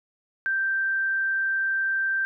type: tone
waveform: sine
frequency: 1568 Hz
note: G6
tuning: in tune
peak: -22 dBFS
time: 0.46-2.25 s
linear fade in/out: 0 ms
effects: none